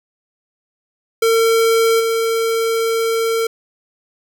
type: tone with level steps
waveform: square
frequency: 453.9 Hz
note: A#4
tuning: 46 cents flat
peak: -12 / -16 dBFS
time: 1.22-3.47 s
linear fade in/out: 5 ms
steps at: 1.99 s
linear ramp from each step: 20 ms
effects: none